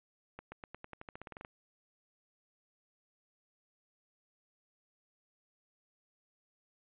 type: accelerating click train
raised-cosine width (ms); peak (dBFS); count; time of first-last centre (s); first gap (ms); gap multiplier
0.5; -30; 15; 0.39-1.449; 130; 0.91
effects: resampled to 8000 Hz